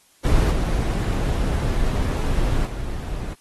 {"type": "noise with level steps", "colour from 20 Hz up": "brown", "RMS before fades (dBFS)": [-17, -21, -28], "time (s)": [0.24, 3.34], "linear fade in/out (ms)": 10, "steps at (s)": [0.51, 2.65], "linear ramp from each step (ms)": 20, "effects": ["white hiss -57 dBFS RMS until 3.4 s", "AAC 32 kbps"]}